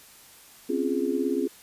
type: chord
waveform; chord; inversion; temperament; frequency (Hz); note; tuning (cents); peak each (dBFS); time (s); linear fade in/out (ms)
sine; Db major seventh; third; just; 259.9 / 277.2 / 346.5 / 415.8; C4 / Db4 / F4 / Ab4; -11 / 0 / -14 / +2; -29; 0.69-1.48; 10
effects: white hiss -51 dBFS RMS until 1.62 s + resampled to 32000 Hz